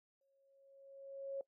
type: tone with exponential growth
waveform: sine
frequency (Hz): 548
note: C#5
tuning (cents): -20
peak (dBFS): -37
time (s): 0.21-1.41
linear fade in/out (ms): 2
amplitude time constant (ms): 260
effects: noise-tail reverb RT60 0.1 s tail -20 dB re dry